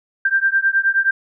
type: beating tone pair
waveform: sine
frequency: 1575 / 1584.5 Hz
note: G6 / G6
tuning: +8 / +18 cents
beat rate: 9.5 Hz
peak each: -17 dBFS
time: 0.25-1.11 s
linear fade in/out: 5 ms
effects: none